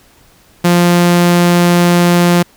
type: tone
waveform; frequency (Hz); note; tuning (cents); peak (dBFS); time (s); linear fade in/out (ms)
sawtooth; 174.61; F3; 0; -3; 0.64-2.43; 10
effects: pink hiss -47 dBFS RMS until 2.56 s